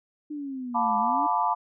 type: exponential two-way sweep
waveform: sine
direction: down then up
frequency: 303.6 to 210 to 303.6 Hz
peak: -31 dBFS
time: 0.3-1.27 s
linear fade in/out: 10 ms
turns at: 0.98 s
type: chord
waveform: sine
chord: B half-diminished seventh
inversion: second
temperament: equal with one note detuned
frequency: 709 / 880 / 987.8 / 1174.7 Hz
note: F5 / A5 / B5 / D6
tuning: +26 / 0 / 0 / 0 cents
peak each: -29 / -26 / -26 / -29 dBFS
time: 0.74-1.55 s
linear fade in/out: 20 ms
effects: none